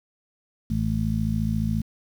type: harmonic tone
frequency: 54.3 Hz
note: A1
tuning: 22 cents flat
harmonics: 1 / 2 / 3 / 4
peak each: -29 / -27 / -28 / -26 dBFS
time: 0.7-1.82 s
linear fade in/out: 5 ms
effects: 8-bit